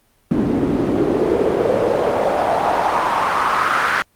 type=noise with band-pass filter sweep; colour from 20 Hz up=pink; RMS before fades=-17 dBFS; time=0.31-4.02 s; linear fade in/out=0 ms; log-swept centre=240 to 1500 Hz; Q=2.9; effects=pink hiss -59 dBFS RMS until 4.15 s + Opus 32 kbps